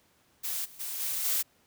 blue noise with level steps, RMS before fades -33 / -51 / -36 / -32 / -28 dBFS, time 0.43-1.43 s, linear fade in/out 20 ms, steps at 0.64 / 0.79 / 0.99 / 1.24 s, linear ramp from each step 20 ms, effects pink hiss -66 dBFS RMS until 1.66 s + high-pass 80 Hz 12 dB/octave

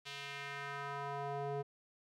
square tone with band-pass filter sweep, 141.1 Hz, C#3, 31 cents sharp, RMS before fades -42 dBFS, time 0.05-1.63 s, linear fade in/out 20 ms, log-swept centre 3400 to 500 Hz, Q 1.6, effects none

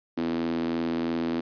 sawtooth tone with high-pass filter, 83 Hz, E2, 12 cents sharp, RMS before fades -28 dBFS, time 0.17-1.41 s, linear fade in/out 10 ms, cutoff 280 Hz, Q 7.2, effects resampled to 11025 Hz

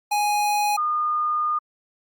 square / sine tone pair in turn, 830.6 / 1219.4 Hz, G#5 / D#6, 0 / -35 cents, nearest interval perfect fifth, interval 665 cents, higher second, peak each -20 dBFS, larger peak neither, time 0.11-0.77 / 0.77-1.59 s, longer second, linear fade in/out 10 ms, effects Opus 48 kbps

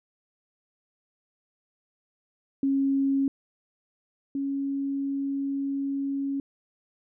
sine tone pair in turn, 273.5 / 276.5 Hz, C#4 / C#4, -23 / -4 cents, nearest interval unison, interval 19 cents, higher second, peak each -21 / -26 dBFS, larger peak first, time 2.63-3.28 / 4.35-6.4 s, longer second, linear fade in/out 2 ms, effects none

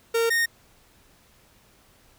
45% pulse tone pair in turn, 460.1 / 1848.4 Hz, A#4 / A#6, -23 / -15 cents, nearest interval 2 octaves, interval 2408 cents, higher second, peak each -20 dBFS, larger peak neither, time 0.14-0.3 / 0.3-0.46 s, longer neither, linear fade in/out 10 ms, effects pink hiss -58 dBFS RMS until 2.18 s

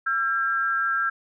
sine tone pair together, 1353 / 1609 Hz, E6 / G6, +45 / +45 cents, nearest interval minor third, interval 300 cents, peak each -24 dBFS, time 0.06-1.1 s, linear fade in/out 10 ms, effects none

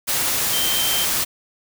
sine tone in noise, 3136 Hz, G7, in tune, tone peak -23 dBFS, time 0.52-1.06 s, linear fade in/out 20 ms, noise white, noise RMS -21 dBFS, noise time 0.07-1.25 s, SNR -5 dB, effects none

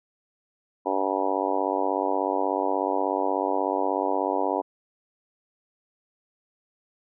harmonic tone, 96.5 Hz, G2, 27 cents flat, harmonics 3 / 4 / 5 / 6 / 7 / 8 / 9 / 10, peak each -31 / -31 / -31 / -31 / -31 / -31 / -31 / -31 dBFS, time 0.85-4.62 s, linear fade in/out 20 ms, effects none

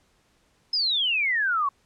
sine exponential sweep, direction down, 5190 to 1083 Hz, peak -21 dBFS, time 0.73-1.69 s, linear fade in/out 5 ms, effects pink hiss -65 dBFS RMS until 1.85 s + low-pass 9000 Hz 12 dB/octave

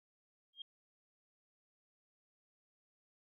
sine tone with exponential growth, 3221 Hz, G7, 46 cents sharp, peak -40 dBFS, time 0.53-0.62 s, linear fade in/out 5 ms, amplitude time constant 19 ms, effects none

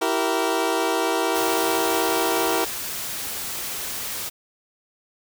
20% pulse chord, E diminished, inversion none, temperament equal with one note detuned, 329.6 / 385.3 / 466.2 Hz, E4 / G4 / Bb4, 0 / -30 / 0 cents, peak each -20 dBFS, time 0.01-2.65 s, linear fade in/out 10 ms
white noise, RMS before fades -30 dBFS, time 1.34-4.3 s, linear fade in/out 20 ms
effects none

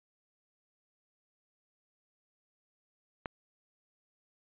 click, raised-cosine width 0.5 ms, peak -20 dBFS, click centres 3.258 s, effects resampled to 8000 Hz

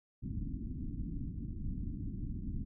pink low-pass noise, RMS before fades -39 dBFS, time 0.22-2.65 s, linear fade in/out 20 ms, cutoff 290 Hz, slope 48 dB/octave, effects none

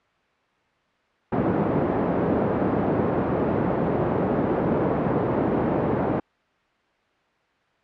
white band-pass noise, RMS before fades -23 dBFS, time 1.32-6.2 s, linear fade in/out 5 ms, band 120 to 480 Hz, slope 12 dB/octave, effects white hiss -63 dBFS RMS until 7.83 s + low-pass 2000 Hz 12 dB/octave

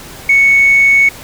sine tone, 2217 Hz, C#7, in tune, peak -4 dBFS, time 0.29-1.09 s, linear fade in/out 5 ms, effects tanh soft clip ceiling -1 dBFS + pink hiss -32 dBFS RMS until 1.23 s

